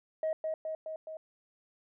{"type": "tone with echo", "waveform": "sine", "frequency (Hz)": 632, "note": "D#5", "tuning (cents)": 27, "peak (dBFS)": -27, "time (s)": [0.23, 0.33], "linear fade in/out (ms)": 2, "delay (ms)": 210, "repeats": 4, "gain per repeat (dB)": -3, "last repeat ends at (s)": 1.17, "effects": ["tanh soft clip ceiling -26 dBFS"]}